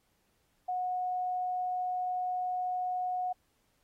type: tone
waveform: sine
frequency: 730 Hz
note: F#5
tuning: 24 cents flat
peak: -30 dBFS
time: 0.68-3.33 s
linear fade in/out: 10 ms
effects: pink hiss -74 dBFS RMS until 3.83 s + AAC 48 kbps